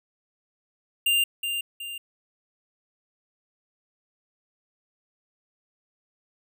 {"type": "tone with echo", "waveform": "square", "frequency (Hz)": 2794, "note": "F7", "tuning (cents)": 0, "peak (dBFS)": -20, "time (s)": [1.06, 1.24], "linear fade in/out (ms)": 5, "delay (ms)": 370, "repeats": 2, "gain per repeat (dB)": -7, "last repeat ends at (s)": 1.98, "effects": []}